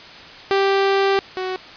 sawtooth tone pair in turn, 392 / 372.2 Hz, G4 / F#4, 0 / +10 cents, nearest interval minor second, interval 90 cents, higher first, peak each -11 / -19 dBFS, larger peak first, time 0.51-1.19 / 1.37-1.56 s, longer first, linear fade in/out 0 ms, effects white hiss -39 dBFS RMS until 1.76 s + resampled to 11025 Hz

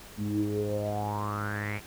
sawtooth tone with low-pass filter sweep, 103.83 Hz, G#2, in tune, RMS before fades -31 dBFS, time 0.17-1.81 s, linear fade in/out 50 ms, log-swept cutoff 230 to 2400 Hz, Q 9.6, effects pink hiss -48 dBFS RMS until 1.86 s

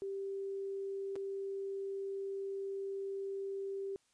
sine tone with dropouts, 392 Hz, G4, in tune, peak -37 dBFS, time 0.02-3.96 s, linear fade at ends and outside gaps 0 ms, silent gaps 1.156-1.162 s, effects white hiss -74 dBFS RMS until 4.13 s + resampled to 22050 Hz

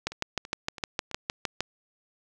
two click trains, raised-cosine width 0.2 ms, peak -10 / -23 dBFS, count 11 / 4, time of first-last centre 0.07-1.606 / 0.12-1.113 s, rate 6.51 / 3.02 Hz, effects none

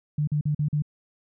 sine tone bursts, 148.9 Hz, D3, 24 cents sharp, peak -21 dBFS, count 5, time 0.18-0.822 s, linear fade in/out 5 ms, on 94 ms, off 43 ms, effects none

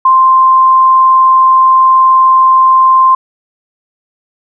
sine tone, 1046.5 Hz, C6, in tune, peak -3 dBFS, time 0.05-3.15 s, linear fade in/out 5 ms, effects none

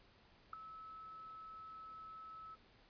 sine tone with ADSR envelope, 1300 Hz, E6, 24 cents flat, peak -37 dBFS, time 0.53-2.56 s, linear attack 4 ms, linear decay 4 ms, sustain -13 dB, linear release 25 ms, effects pink hiss -67 dBFS RMS until 2.89 s + resampled to 11025 Hz

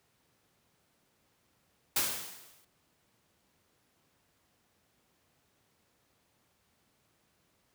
white noise with exponential decay, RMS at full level -27 dBFS, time 1.96-2.65 s, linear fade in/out 5 ms, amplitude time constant 150 ms, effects pink hiss -72 dBFS RMS until 7.74 s + high-pass 80 Hz 12 dB/octave

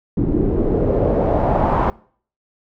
pink noise with low-pass filter sweep, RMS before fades -17 dBFS, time 0.17-1.9 s, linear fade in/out 0 ms, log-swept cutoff 290 to 980 Hz, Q 2.5, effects noise-tail reverb RT60 0.5 s tail -23 dB re dry

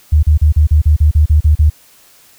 sine tone bursts, 76 Hz, D#2, 40 cents flat, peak -5 dBFS, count 11, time 0.12-1.7 s, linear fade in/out 10 ms, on 110 ms, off 37 ms, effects white hiss -46 dBFS RMS until 2.38 s

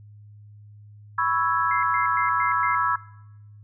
sine chord, C# minor seventh, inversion third, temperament equal, 987.8 / 1108.7 / 1318.5 / 1661.2 Hz, B5 / C#6 / E6 / G#6, 0 / 0 / 0 / 0 cents, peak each -26 / -26 / -24 / -27 dBFS, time 1.18-2.96 s, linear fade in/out 5 ms
sine tone bursts, 2093 Hz, C7, in tune, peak -29 dBFS, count 5, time 1.71-2.75 s, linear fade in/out 2 ms, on 120 ms, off 110 ms
effects noise-tail reverb RT60 0.9 s tail -20 dB re dry + added 104 Hz sine -44 dBFS peak until 3.63 s

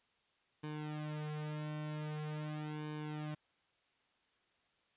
sawtooth tone with flanger, 151.9 Hz, D#3, 41 cents flat, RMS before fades -42 dBFS, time 0.63-3.35 s, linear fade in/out 10 ms, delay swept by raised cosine 1.5 to 4.2 ms, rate 0.44 Hz, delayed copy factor -0.95, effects white hiss -75 dBFS RMS until 4.96 s + resampled to 8000 Hz

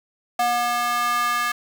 square tone with high-pass filter sweep, 240.6 Hz, B3, 45 cents flat, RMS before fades -22 dBFS, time 0.39-1.52 s, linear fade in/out 5 ms, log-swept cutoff 790 to 1400 Hz, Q 3.3, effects 7-bit

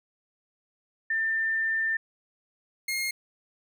sine / sawtooth tone pair in turn, 1792 / 2139 Hz, A6 / C7, +31 / +38 cents, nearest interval minor third, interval 307 cents, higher second, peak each -24 dBFS, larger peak neither, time 1.1-1.97 / 2.88-3.11 s, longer first, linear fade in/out 5 ms, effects none

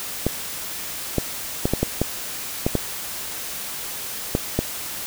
clicks, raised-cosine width 2 ms, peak -5 dBFS, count 10, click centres 0.266 / 1.183 / 1.655 / 1.736 / 1.83 / 2.016 / 2.665 / 2.753 / 4.351 / 4.59 s, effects white hiss -31 dBFS RMS until 5.06 s

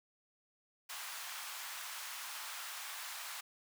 pink high-pass noise, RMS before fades -45 dBFS, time 0.89-3.41 s, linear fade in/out 10 ms, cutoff 930 Hz, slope 24 dB/octave, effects none

